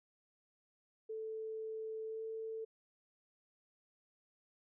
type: tone with pitch glide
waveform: sine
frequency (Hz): 440.2 to 444.5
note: A4 to A4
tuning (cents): +1 to +18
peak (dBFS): -40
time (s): 1.09-2.65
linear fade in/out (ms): 10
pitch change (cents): +17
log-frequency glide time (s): 2.05-2.23
effects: none